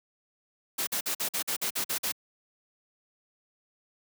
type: noise bursts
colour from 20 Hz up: white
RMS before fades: -30 dBFS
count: 10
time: 0.78-2.122 s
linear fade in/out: 10 ms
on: 91 ms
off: 48 ms
effects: high-pass 150 Hz 12 dB/octave